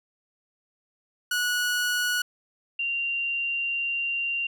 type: tone pair in turn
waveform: sawtooth / sine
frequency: 1465 / 2771 Hz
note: F#6 / F7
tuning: -18 / -14 cents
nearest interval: major seventh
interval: 1104 cents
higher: second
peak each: -20 / -25 dBFS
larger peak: first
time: 1.31-2.22 / 2.79-4.47 s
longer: second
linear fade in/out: 5 ms
effects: none